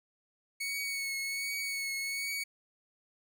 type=tone with vibrato; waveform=sawtooth; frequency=2217 Hz; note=C#7; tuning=in tune; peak=-30 dBFS; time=0.6-2.44 s; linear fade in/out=10 ms; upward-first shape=triangle; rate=1.3 Hz; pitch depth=31 cents each way; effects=none